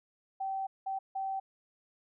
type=tone bursts at uneven times; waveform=sine; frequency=773 Hz; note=G5; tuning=24 cents flat; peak=-32 dBFS; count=3; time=0.4-0.67 / 0.86-0.99 / 1.15-1.4 s; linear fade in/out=10 ms; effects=none